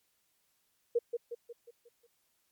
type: tone with echo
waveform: sine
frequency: 472.4 Hz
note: A#4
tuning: 23 cents sharp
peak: -24 dBFS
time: 0.95-0.99 s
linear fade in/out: 10 ms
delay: 180 ms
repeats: 6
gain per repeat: -6 dB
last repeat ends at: 2.07 s
effects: white hiss -75 dBFS RMS until 2.51 s + MP3 96 kbps